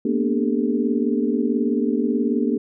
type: tone cluster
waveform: sine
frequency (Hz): 228.1 / 246.6 / 292.8 / 398.1 / 442.2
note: A#3 / B3 / D4 / G4 / A4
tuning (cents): -37 / -2 / -5 / +27 / +9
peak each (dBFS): -23 / -23 / -24 / -26 / -29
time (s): 0.05-2.58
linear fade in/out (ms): 5
effects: none